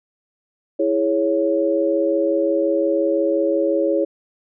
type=chord; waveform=sine; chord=C# minor; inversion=first; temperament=equal; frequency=329.6 / 415.3 / 554.4 Hz; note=E4 / G#4 / C#5; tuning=0 / 0 / 0 cents; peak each=-20 / -22 / -19 dBFS; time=0.79-4.05 s; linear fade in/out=10 ms; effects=none